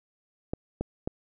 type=clicks; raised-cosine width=2 ms; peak=-16 dBFS; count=3; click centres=0.535 / 0.81 / 1.075 s; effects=none